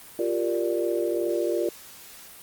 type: chord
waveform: sine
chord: G minor seventh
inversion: third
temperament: equal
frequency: 349.2 / 392 / 466.2 / 587.3 Hz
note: F4 / G4 / Bb4 / D5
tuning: 0 / 0 / 0 / 0 cents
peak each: -26 / -31 / -29 / -29 dBFS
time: 0.19-1.69 s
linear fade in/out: 2 ms
effects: white hiss -46 dBFS RMS until 2.42 s + Opus 32 kbps